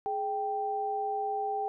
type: tone pair together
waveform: sine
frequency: 420.1 / 784 Hz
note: G#4 / G5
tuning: +20 / 0 cents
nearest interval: major seventh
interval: 1080 cents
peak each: -35 / -30 dBFS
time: 0.06-1.68 s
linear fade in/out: 0 ms
effects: none